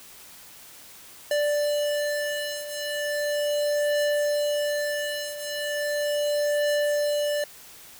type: beating tone pair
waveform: square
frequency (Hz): 587.3 / 587.67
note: D5 / D5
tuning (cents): 0 / +1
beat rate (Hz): 0.37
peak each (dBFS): -30 / -26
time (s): 1.31-7.44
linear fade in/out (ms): 2
effects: white hiss -47 dBFS RMS until 7.99 s